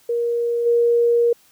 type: tone with level steps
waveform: sine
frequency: 472 Hz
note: A#4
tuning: 22 cents sharp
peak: -18 / -13 dBFS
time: 0.09-1.33 s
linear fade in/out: 5 ms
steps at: 0.65 s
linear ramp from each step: 20 ms
effects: white hiss -55 dBFS RMS until 1.51 s + high-pass 60 Hz 12 dB/octave